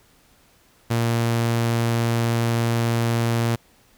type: tone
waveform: sawtooth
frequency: 116.5 Hz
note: A#2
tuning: 1 cent flat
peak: -15 dBFS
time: 0.9-3.56 s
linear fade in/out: 10 ms
effects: pink hiss -57 dBFS RMS until 3.97 s